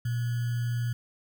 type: tone with sample-and-hold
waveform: sine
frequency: 119.3 Hz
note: A#2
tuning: 41 cents sharp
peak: -26 dBFS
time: 0.05-0.93 s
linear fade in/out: 5 ms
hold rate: 1575 Hz
effects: none